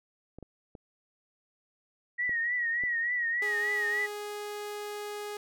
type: clicks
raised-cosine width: 2 ms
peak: -31 dBFS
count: 5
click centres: 0.386 / 0.427 / 0.752 / 2.294 / 2.837 s
type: tone with vibrato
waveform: sine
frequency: 1907 Hz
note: A#6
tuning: 39 cents sharp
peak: -27 dBFS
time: 2.18-4.07 s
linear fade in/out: 20 ms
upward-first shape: triangle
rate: 3.4 Hz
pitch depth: 80 cents each way
type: tone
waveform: sawtooth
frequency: 415.3 Hz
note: G#4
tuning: in tune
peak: -32 dBFS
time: 3.42-5.37 s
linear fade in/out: 2 ms
effects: none